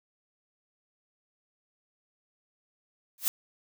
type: noise with exponential growth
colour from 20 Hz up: blue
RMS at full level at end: -21 dBFS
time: 3.18-3.28 s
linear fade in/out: 0 ms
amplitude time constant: 21 ms
effects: none